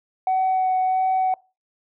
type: tone with vibrato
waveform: sine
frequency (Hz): 750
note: F#5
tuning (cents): +23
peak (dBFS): -16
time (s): 0.27-1.34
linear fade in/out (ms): 2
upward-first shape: sine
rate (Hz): 1.5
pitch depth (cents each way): 10
effects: noise-tail reverb RT60 0.3 s tail -24 dB re dry + tanh soft clip ceiling -15 dBFS